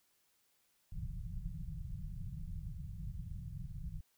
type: low-pass noise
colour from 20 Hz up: pink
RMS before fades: -43 dBFS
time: 0.92-4.01 s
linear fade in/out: 2 ms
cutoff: 180 Hz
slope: 96 dB/octave
effects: white hiss -75 dBFS RMS until 4.17 s